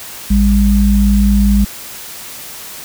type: tone pair together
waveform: sine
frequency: 55.61 / 201 Hz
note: A1 / G3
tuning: +19 / +44 cents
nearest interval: octave + minor seventh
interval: 2225 cents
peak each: -10 dBFS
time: 0.3-1.65 s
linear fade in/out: 10 ms
effects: white hiss -30 dBFS RMS until 2.84 s